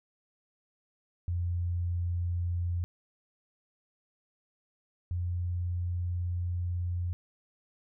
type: tone pair in turn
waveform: sine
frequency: 87.31 / 88.17 Hz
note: F2 / F2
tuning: 0 / +17 cents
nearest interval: unison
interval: 17 cents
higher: second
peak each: -28 / -29 dBFS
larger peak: first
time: 1.28-2.84 / 5.11-7.13 s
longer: second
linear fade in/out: 0 ms
effects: none